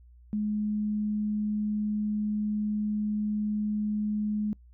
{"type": "tone", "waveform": "sine", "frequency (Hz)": 210.6, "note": "G#3", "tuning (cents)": 24, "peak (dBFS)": -26, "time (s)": [0.33, 4.53], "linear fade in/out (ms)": 0, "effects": ["noise-tail reverb RT60 0.1 s tail -25 dB re dry", "added 60 Hz sine -51 dBFS peak until 4.73 s"]}